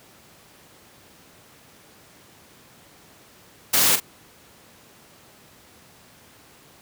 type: noise with echo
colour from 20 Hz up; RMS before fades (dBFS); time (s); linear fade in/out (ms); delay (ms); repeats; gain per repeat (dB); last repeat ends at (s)
white; -18; 3.73-3.96; 10; 42; 1; -10; 4.002
effects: pink hiss -51 dBFS RMS until 6.81 s + high-pass 100 Hz 12 dB/octave

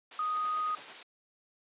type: noise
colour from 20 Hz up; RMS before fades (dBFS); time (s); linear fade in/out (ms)
white; -45; 0.11-1.03; 5
type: tone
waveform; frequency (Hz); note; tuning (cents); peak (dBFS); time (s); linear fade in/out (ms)
sine; 1244.5; D#6; 0; -29; 0.19-0.75; 2
type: noise with tremolo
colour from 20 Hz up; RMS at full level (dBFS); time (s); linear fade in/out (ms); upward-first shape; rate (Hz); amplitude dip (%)
pink; -48; 0.33-0.96; 50; square; 9.1; 65
effects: high-pass 400 Hz 12 dB/octave + resampled to 8000 Hz

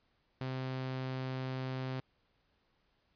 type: tone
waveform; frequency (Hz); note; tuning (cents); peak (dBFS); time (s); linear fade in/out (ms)
sawtooth; 130.4; C3; -5; -32; 0.41-2; 0
effects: pink hiss -75 dBFS RMS until 3.15 s + resampled to 11025 Hz

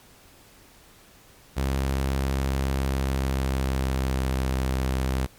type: tone with pitch glide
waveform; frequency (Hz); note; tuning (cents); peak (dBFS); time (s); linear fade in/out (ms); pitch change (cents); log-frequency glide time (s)
sawtooth; 67.2 to 65.29; C2 to C2; +47 to -3; -19; 1.56-5.27; 20; -50; 2.76-4.46
effects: pink hiss -53 dBFS RMS until 5.38 s + MP3 96 kbps

